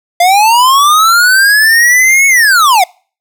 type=linear two-way sweep; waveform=square; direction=up then down; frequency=686 to 2217 to 686 Hz; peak=-5 dBFS; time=0.2-2.84 s; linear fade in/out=5 ms; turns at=2.27 s; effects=noise-tail reverb RT60 0.4 s tail -26 dB re dry